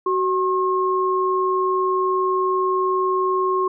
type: tone pair together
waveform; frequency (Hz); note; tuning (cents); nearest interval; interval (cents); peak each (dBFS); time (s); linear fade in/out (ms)
sine; 374.5 / 1076; F#4 / C6; +21 / +48; octave + tritone; 1827; -20; 0.06-3.68; 5
effects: none